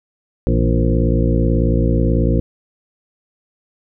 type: harmonic tone with a mistuned harmonic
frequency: 58.27 Hz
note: A#1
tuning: in tune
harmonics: 1 / 2 / 3 / 4 / 5 / 6 / 8 / 9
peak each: -16 / -19 / -21 / -22 / -23 / -24 / -25 / -26 dBFS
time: 0.47-2.4 s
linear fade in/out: 0 ms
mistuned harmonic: 3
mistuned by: -79 cents
effects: none